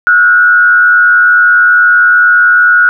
sine tone with frequency modulation, 1450 Hz, F#6, 35 cents flat, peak -3 dBFS, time 0.07-2.89 s, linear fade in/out 0 ms, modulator 97.7 Hz, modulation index 0.65, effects none

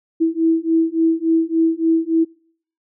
sine beating tone pair, 324.8 / 328.3 Hz, E4 / E4, -26 / -7 cents, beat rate 3.5 Hz, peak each -17 dBFS, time 0.2-2.25 s, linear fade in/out 20 ms, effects noise-tail reverb RT60 0.6 s tail -26 dB re dry

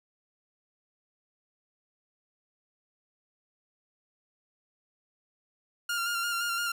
sawtooth tone with vibrato, 1396.9 Hz, F6, in tune, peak -25 dBFS, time 5.89-6.72 s, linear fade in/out 5 ms, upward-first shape square, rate 5.8 Hz, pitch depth 23 cents each way, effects none

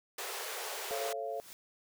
pink high-pass noise, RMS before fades -40 dBFS, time 0.18-1.13 s, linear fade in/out 5 ms, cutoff 380 Hz, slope 96 dB/octave
sine chord, A augmented, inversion none, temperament just, 440 / 550 / 687.5 Hz, A4 / C#5 / E#5, 0 / -14 / -27 cents, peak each -40 / -40 / -38 dBFS, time 0.91-1.4 s, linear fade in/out 0 ms
white noise with exponential growth, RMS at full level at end -48 dBFS, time 1.08-1.53 s, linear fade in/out 0 ms, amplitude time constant 97 ms
effects none

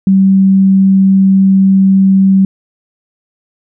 sine tone, 192.6 Hz, G3, 30 cents flat, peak -4 dBFS, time 0.07-2.45 s, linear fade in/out 2 ms, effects none

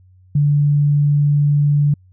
sine tone, 145.5 Hz, D3, 16 cents flat, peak -11 dBFS, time 0.35-1.94 s, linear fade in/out 5 ms, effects added 92 Hz sine -46 dBFS peak until 2.12 s

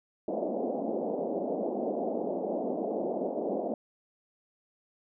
white band-pass noise, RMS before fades -32 dBFS, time 0.28-3.74 s, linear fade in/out 2 ms, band 200 to 700 Hz, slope 48 dB/octave, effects none

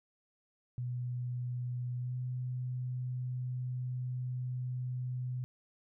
sine tone with pitch glide, 123.47 to 125.85 Hz, B2 to B2, 0 to +33 cents, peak -34 dBFS, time 0.78-5.44 s, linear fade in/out 0 ms, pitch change +33 cents, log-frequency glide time 1.98-2.16 s, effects none

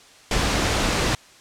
pink noise, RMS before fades -21 dBFS, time 0.31-1.15 s, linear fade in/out 2 ms, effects white hiss -49 dBFS RMS until 1.4 s + low-pass 7000 Hz 12 dB/octave

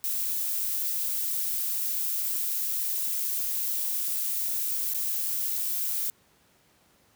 violet noise with dropouts, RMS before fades -29 dBFS, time 0.04-6.1 s, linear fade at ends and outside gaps 0 ms, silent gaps 4.936-4.946 s, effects pink hiss -63 dBFS RMS until 7.15 s + high-pass 80 Hz 12 dB/octave

